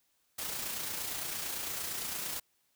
white noise with amplitude modulation, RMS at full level -36 dBFS, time 0.38-2.4 s, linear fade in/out 10 ms, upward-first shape sine, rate 28.8 Hz, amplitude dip 35%, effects white hiss -74 dBFS RMS until 2.75 s

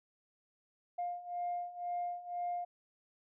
sine beating tone pair, 704 / 706 Hz, F5 / F5, +14 / +19 cents, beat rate 2 Hz, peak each -40 / -37 dBFS, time 0.98-2.65 s, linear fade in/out 10 ms, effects tanh soft clip ceiling -30 dBFS

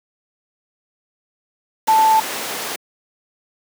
sine tone in noise, 880 Hz, A5, in tune, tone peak -10 dBFS, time 1.88-2.2 s, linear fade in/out 5 ms, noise pink, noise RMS -24 dBFS, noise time 1.87-2.76 s, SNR +11 dB, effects high-pass 400 Hz 12 dB/octave

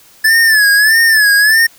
square tone with vibrato, 1733 Hz, A6, 27 cents flat, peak -7 dBFS, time 0.24-1.67 s, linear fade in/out 10 ms, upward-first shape sine, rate 1.6 Hz, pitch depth 100 cents each way, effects white hiss -44 dBFS RMS until 1.78 s

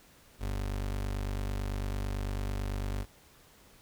30% pulse tone, 49 Hz, G1, in tune, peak -29 dBFS, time 0.39-3.06 s, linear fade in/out 50 ms, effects pink hiss -59 dBFS RMS until 3.81 s

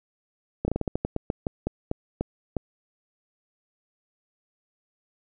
slowing click train, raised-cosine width 2 ms, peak -12 dBFS, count 15, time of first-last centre 0.65-2.567 s, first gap 30 ms, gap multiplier 1.21, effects none

